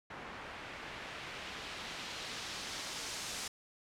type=noise with low-pass filter sweep; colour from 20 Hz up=white; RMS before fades=-44 dBFS; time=0.1-3.48 s; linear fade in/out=5 ms; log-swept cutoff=1600 to 7200 Hz; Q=0.96; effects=none